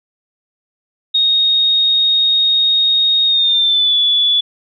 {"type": "tone with pitch glide", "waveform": "sine", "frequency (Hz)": [3729, 3439], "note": ["A#7", "A7"], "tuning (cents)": [0, -40], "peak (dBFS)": -10, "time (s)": [1.14, 4.41], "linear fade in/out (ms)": 10, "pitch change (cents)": -140, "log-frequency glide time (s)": [3.26, 3.97], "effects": []}